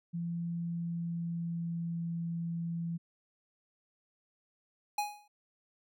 sine tone with pitch glide, 170 to 168.24 Hz, F3 to E3, -46 to +36 cents, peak -33 dBFS, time 0.13-2.98 s, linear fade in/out 20 ms, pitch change -18 cents, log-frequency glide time 0.48-2.09 s
square tone with exponential decay, 830.6 Hz, G#5, in tune, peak -28 dBFS, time 4.98-5.28 s, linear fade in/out 5 ms, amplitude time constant 65 ms
effects none

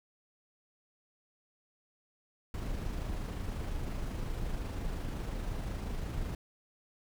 brown noise with amplitude modulation, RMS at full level -35 dBFS, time 2.54-6.35 s, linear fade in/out 2 ms, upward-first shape sine, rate 25.6 Hz, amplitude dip 30%, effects none

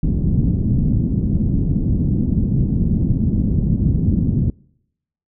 white low-pass noise, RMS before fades -17 dBFS, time 0.03-4.5 s, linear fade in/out 2 ms, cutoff 220 Hz, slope 24 dB/octave, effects noise-tail reverb RT60 0.8 s tail -26 dB re dry

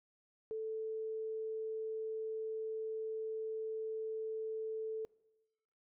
sine tone, 440 Hz, A4, in tune, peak -37 dBFS, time 0.51-5.05 s, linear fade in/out 0 ms, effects noise-tail reverb RT60 1.0 s tail -23 dB re dry

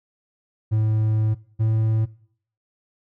triangle tone pair in turn, 108.8 / 110.38 Hz, A2 / A2, -19 / +6 cents, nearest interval unison, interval 25 cents, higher second, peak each -15 dBFS, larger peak neither, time 0.71-1.35 / 1.59-2.06 s, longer first, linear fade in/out 20 ms, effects noise-tail reverb RT60 0.6 s tail -21 dB re dry

